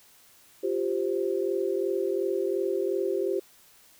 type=chord; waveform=sine; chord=F suspended second; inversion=none; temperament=equal; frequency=349.2 / 392 / 523.3 Hz; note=F4 / G4 / C5; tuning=0 / 0 / 0 cents; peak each=-30 / -27 / -32 dBFS; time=0.63-3.4 s; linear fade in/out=10 ms; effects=white hiss -57 dBFS RMS until 3.99 s